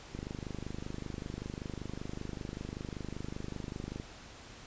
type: click train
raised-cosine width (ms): 3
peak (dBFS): -26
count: 98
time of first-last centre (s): 0.15-3.999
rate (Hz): 25.2
effects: pink hiss -51 dBFS RMS until 4.66 s + resampled to 16000 Hz